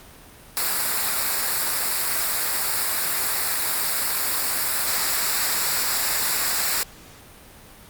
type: noise with comb filter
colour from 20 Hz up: white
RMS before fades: -23 dBFS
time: 0.57-6.83 s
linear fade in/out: 0 ms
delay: 0.32 ms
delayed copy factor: -0.6
effects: pink hiss -46 dBFS RMS until 7.89 s + Opus 48 kbps